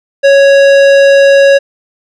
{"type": "tone with tanh clipping", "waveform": "sine", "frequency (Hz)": 554.4, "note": "C#5", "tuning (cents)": 0, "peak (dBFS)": -4, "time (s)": [0.23, 1.59], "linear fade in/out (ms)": 20, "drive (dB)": 16, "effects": []}